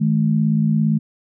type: tone pair together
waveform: sine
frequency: 157.11 / 214.7 Hz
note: D#3 / A3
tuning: +17 / -42 cents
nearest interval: perfect fourth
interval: 541 cents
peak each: -17 dBFS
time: 0-0.99 s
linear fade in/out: 20 ms
effects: none